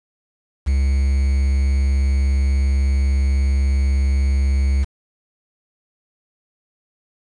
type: tone with quantisation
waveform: triangle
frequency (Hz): 68.2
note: C#2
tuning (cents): -28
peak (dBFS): -12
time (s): 0.66-4.85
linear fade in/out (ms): 20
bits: 6
effects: resampled to 22050 Hz